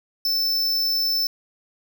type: tone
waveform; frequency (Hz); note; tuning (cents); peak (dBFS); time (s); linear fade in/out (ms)
square; 5290; E8; +5; -20; 0.25-1.27; 2
effects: 8-bit